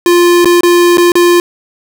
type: tone with dropouts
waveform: square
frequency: 349.2 Hz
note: F4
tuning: in tune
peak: -5 dBFS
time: 0.06-1.4 s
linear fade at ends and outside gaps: 1 ms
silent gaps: 0.446-0.456 / 0.608-0.633 / 0.972-0.981 / 1.119-1.154 s
effects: none